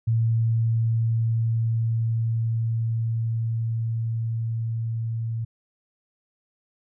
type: tone with level ramp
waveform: sine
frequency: 113.9 Hz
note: A#2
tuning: 40 cents flat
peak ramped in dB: -18 to -25 dBFS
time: 0.07-5.45 s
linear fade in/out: 10 ms
effects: none